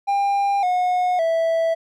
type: tone with pitch steps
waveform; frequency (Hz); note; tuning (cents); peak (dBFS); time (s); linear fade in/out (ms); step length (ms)
triangle; 800 / 725.2 / 657.4; G5 / F#5 / E5; +35 / -35 / -5; -15; 0.07-1.75; 20; 560
effects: none